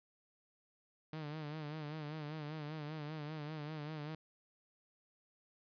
sawtooth tone with vibrato, 152.2 Hz, D#3, 38 cents flat, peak -38 dBFS, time 1.13-4.15 s, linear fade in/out 2 ms, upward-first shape sine, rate 5.1 Hz, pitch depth 71 cents each way, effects resampled to 11025 Hz

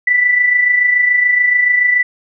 sine tone with amplitude modulation, 1975.5 Hz, B6, in tune, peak -7 dBFS, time 0.07-2.03 s, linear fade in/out 5 ms, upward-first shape sine, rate 27 Hz, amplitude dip 50%, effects none

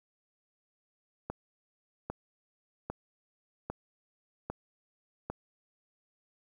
click train, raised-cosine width 1 ms, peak -21 dBFS, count 6, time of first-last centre 1.3-5.3 s, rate 1.25 Hz, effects 10-bit

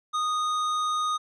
sine tone with hard clipping, 1238 Hz, D#6, 9 cents flat, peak -26 dBFS, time 0.13-1.18 s, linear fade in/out 20 ms, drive 11 dB, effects resampled to 24000 Hz

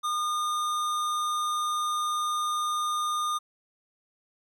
sine tone with tanh clipping, 1217 Hz, D#6, 39 cents flat, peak -28 dBFS, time 0.03-3.39 s, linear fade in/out 20 ms, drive 18 dB, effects none

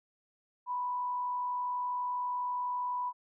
sine tone with frequency modulation, 987.8 Hz, B5, in tune, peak -31 dBFS, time 0.66-3.13 s, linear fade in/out 50 ms, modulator 52.1 Hz, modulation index 0.25, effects none

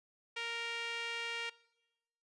sawtooth tone with band-pass filter, 465.6 Hz, A#4, 2 cents flat, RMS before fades -40 dBFS, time 0.36-1.5 s, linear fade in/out 10 ms, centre 2600 Hz, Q 2, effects noise-tail reverb RT60 1.0 s tail -22 dB re dry + resampled to 24000 Hz

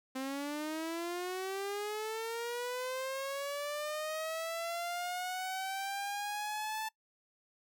sawtooth linear sweep, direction up, 260 to 880 Hz, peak -32 dBFS, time 0.15-6.89 s, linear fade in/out 10 ms, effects noise-tail reverb RT60 0.1 s tail -22 dB re dry

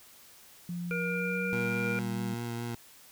sine tone with pitch glide, 174.5 to 193.62 Hz, F3 to G3, -1 to -21 cents, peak -33 dBFS, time 0.69-2.34 s, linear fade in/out 2 ms, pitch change +180 cents, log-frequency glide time 0.98-1.81 s
harmonic tone, 475.3 Hz, A#4, 34 cents sharp, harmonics 1 / 3 / 5, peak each -35 / -35 / -35 dBFS, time 0.91-1.99 s, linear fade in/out 0 ms
20% pulse tone with vibrato, 117.9 Hz, A#2, 20 cents sharp, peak -29 dBFS, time 1.53-2.75 s, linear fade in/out 0 ms, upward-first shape sine, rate 4.7 Hz, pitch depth 14 cents each way
effects white hiss -55 dBFS RMS until 3.11 s

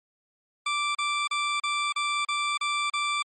20% pulse tone bursts, 1172 Hz, D6, 4 cents flat, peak -20 dBFS, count 8, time 0.66-3.225 s, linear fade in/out 5 ms, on 290 ms, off 35 ms, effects MP3 32 kbps

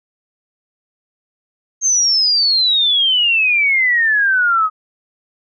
sine exponential sweep, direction down, 6440 to 1248 Hz, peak -11 dBFS, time 1.81-4.7 s, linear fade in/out 50 ms, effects none

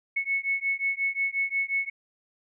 sine beating tone pair, 2200 / 2205.6 Hz, C#7 / C#7, -14 / -9 cents, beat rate 5.6 Hz, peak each -28 dBFS, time 0.16-1.9 s, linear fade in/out 10 ms, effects none

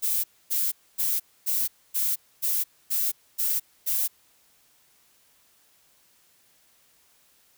violet noise bursts, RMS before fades -25 dBFS, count 9, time 0.02-4.08 s, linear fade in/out 20 ms, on 220 ms, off 260 ms, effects white hiss -62 dBFS RMS until 7.57 s

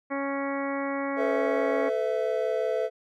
harmonic tone, 277.2 Hz, C#4, in tune, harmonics 1 / 2 / 3 / 4 / 5 / 6 / 7 / 8, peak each -31 / -32 / -38 / -36 / -41 / -43 / -39 / -41 dBFS, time 0.1-1.9 s, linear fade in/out 20 ms
triangle chord, A suspended second, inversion none, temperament equal with one note detuned, 440 / 505.7 / 659.3 Hz, A4 / B4 / E5, 0 / +41 / 0 cents, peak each -27 dBFS, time 1.16-2.9 s, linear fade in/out 50 ms
effects none

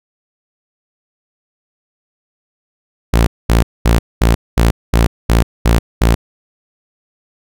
sawtooth tone bursts, 57 Hz, A#1, 38 cents flat, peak -4 dBFS, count 9, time 3.13-6.15 s, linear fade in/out 10 ms, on 140 ms, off 220 ms, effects none

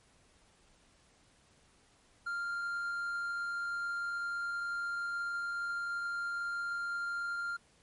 triangle tone, 1395 Hz, F6, 2 cents flat, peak -32 dBFS, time 2.26-7.57 s, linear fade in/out 10 ms, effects pink hiss -66 dBFS RMS until 7.82 s + MP3 48 kbps

